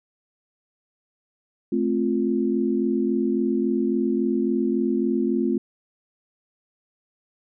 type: chord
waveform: sine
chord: F major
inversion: first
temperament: just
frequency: 218.3 / 261.9 / 349.2 Hz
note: A3 / C4 / F4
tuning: -13 / +2 / 0 cents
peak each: -24 dBFS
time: 1.72-5.58 s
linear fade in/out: 5 ms
effects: none